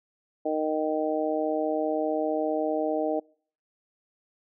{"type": "harmonic tone", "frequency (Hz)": 155.1, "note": "D#3", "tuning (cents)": -5, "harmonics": [2, 3, 4, 5], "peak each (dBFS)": [-30, -30, -28, -33], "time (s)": [0.45, 3.2], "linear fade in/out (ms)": 10, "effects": ["noise-tail reverb RT60 0.5 s tail -26 dB re dry"]}